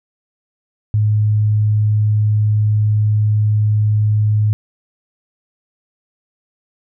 sine tone, 106.2 Hz, G#2, 39 cents sharp, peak -11 dBFS, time 0.94-4.53 s, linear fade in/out 0 ms, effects none

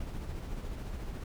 brown noise with tremolo, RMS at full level -37 dBFS, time 0-1.24 s, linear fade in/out 5 ms, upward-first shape sine, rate 14 Hz, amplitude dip 35%, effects none

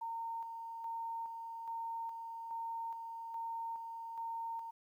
sine tone with tremolo, 916 Hz, A#5, 31 cents flat, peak -38 dBFS, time 0.01-4.71 s, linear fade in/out 10 ms, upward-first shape square, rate 1.2 Hz, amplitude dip 40%, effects 12-bit

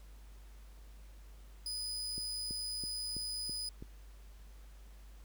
35% pulse tone, 4978 Hz, D#8, in tune, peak -36 dBFS, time 1.66-3.69 s, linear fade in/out 2 ms
click train, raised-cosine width 3 ms, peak -33 dBFS, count 6, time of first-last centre 2.18-3.825 s, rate 3.04 Hz
effects added 50 Hz sine -51 dBFS peak until 5.24 s + pink hiss -65 dBFS RMS until 5.24 s

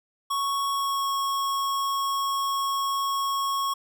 square tone with pitch glide, 1108.7 to 1099.8 Hz, C#6 to C#6, 0 to -14 cents, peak -25 dBFS, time 0.3-3.74 s, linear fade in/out 10 ms, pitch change -14 cents, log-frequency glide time 0.68-1.1 s, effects none

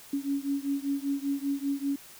sine beating tone pair, 277.2 / 282.3 Hz, C#4 / C#4, 0 / +32 cents, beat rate 5.1 Hz, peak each -30 / -31 dBFS, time 0.13-1.96 s, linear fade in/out 5 ms, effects white hiss -50 dBFS RMS until 2.19 s

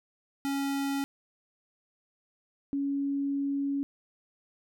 square / sine tone pair in turn, 277.2 / 279.5 Hz, C#4 / C#4, 0 / +14 cents, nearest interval unison, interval 14 cents, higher second, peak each -29 / -27 dBFS, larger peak second, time 0.45-1.04 / 2.73-3.83 s, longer second, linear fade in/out 0 ms, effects none

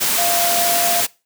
sine tone in noise, 693 Hz, F5, 14 cents flat, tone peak -19 dBFS, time 0.17-1.02 s, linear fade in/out 20 ms, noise white, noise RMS -18 dBFS, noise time 0-1.07 s, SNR -4 dB, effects noise-tail reverb RT60 0.3 s tail -23 dB re dry + high-pass 150 Hz 12 dB/octave

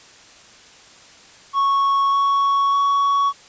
triangle tone with pitch steps, 1106 / 1113 / 1120.1 Hz, C#6 / C#6 / C#6, -4 / +7 / +18 cents, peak -13 dBFS, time 1.53-3.33 s, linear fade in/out 50 ms, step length 600 ms, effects white hiss -46 dBFS RMS until 3.48 s + resampled to 16000 Hz

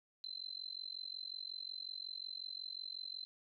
sine tone with amplitude modulation, 4078 Hz, C8, 45 cents flat, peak -39 dBFS, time 0.24-3.25 s, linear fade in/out 0 ms, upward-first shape sine, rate 45.5 Hz, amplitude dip 100%, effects none

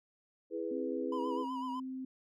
sine chord, E major, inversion none, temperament equal, 329.6 / 415.3 / 493.9 Hz, E4 / G#4 / B4, 0 / 0 / 0 cents, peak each -39 dBFS, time 0.5-1.46 s, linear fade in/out 50 ms
sine tone with pitch glide, 264.4 to 260.6 Hz, C4 to C4, +18 to -7 cents, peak -38 dBFS, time 0.71-2.05 s, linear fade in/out 5 ms, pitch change -25 cents, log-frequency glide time 1.53-1.67 s
triangle tone with vibrato, 987.8 Hz, B5, in tune, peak -36 dBFS, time 1.12-1.8 s, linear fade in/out 5 ms, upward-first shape sine, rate 8 Hz, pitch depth 64 cents each way
effects none

